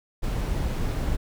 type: noise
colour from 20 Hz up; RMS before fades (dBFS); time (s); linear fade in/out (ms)
brown; -26; 0.22-1.17; 20
effects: none